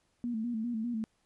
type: tone with vibrato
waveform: sine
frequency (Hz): 230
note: A#3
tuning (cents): -23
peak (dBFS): -31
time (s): 0.24-1.04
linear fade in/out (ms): 0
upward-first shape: square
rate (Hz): 5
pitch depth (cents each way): 74
effects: pink hiss -74 dBFS RMS until 1.25 s + resampled to 24000 Hz